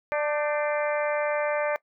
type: harmonic tone with a mistuned harmonic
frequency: 296.1 Hz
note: D4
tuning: 14 cents sharp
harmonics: 2 / 3 / 4 / 5 / 6 / 7 / 8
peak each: -25 / -33 / -34 / -36 / -37 / -36 / -38 dBFS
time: 0.12-1.76 s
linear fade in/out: 0 ms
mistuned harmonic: 5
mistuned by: +66 cents
effects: noise-tail reverb RT60 0.1 s tail -21 dB re dry